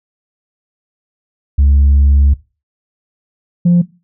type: tone pair in turn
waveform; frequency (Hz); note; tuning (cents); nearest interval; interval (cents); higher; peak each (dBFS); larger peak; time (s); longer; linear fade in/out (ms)
sine; 70.2 / 174.61; C#2 / F3; +22 / 0; octave + major third; 1578; second; -4; neither; 1.58-2.34 / 3.65-3.82; first; 10
effects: noise-tail reverb RT60 0.3 s tail -20 dB re dry + tanh soft clip ceiling -4 dBFS